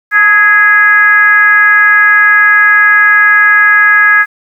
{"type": "tone with frequency modulation", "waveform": "sine", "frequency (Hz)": 1661.2, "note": "G#6", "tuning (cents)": 0, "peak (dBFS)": -3, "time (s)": [0.11, 4.26], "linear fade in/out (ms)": 50, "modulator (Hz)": 397, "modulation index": 0.76, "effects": ["7-bit"]}